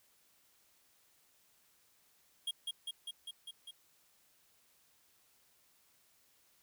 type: tone with echo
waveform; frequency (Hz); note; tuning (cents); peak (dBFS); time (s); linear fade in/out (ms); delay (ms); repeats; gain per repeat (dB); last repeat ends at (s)
square; 3261; G#7; -32; -35; 2.47-2.51; 5; 200; 6; -2; 3.71
effects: white hiss -70 dBFS RMS until 6.62 s